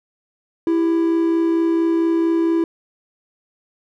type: tone pair together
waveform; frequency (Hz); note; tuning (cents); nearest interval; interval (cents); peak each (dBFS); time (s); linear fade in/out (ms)
triangle; 331.4 / 395.8; E4 / G4; +9 / +17; minor third; 308; -13 / -24; 0.67-2.64; 2
effects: none